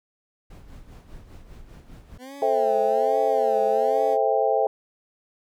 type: noise with tremolo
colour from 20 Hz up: brown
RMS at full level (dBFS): -41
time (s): 0.5-2.18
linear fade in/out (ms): 5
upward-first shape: sine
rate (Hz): 5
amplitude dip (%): 60
type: tone with vibrato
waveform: 20% pulse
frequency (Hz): 242.4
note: B3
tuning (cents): -32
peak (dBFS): -33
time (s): 2.18-4.18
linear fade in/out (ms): 50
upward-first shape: sine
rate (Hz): 1.2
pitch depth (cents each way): 260
type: chord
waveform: sine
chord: A minor seventh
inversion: none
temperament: just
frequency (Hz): 440 / 528 / 660 / 792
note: A4 / C5 / E5 / G5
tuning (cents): 0 / +16 / +2 / +18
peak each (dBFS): -24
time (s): 2.42-4.67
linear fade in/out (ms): 2
effects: none